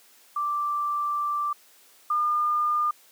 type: tone pair in turn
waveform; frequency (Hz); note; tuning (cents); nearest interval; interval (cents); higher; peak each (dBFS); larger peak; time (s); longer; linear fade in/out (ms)
sine; 1174.7 / 1208.4; D6 / D6; 0 / +49; unison; 49; second; -24 / -21; second; 0.36-1.53 / 2.1-2.91; first; 5
effects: white hiss -56 dBFS RMS until 3.11 s + high-pass 300 Hz 12 dB/octave